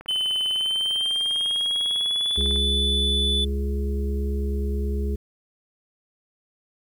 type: click train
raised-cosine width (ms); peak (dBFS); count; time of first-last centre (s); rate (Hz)
0.5; -25; 52; 0.01-2.56; 20
type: tone with pitch glide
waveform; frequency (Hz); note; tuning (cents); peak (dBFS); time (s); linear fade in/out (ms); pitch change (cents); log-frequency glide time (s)
triangle; 3047 to 3480; G7 to A7; -50 to -20; -20; 0.08-3.45; 10; +230; 0.51-2.48
type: harmonic tone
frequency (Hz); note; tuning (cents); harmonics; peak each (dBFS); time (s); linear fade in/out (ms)
69.3; C#2; 0; 1 / 3 / 5 / 6; -23 / -32 / -38 / -33; 2.37-5.16; 10
effects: 9-bit